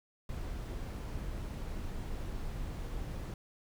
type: noise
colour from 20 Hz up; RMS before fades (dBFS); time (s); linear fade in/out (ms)
brown; -39; 0.29-3.34; 2
effects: none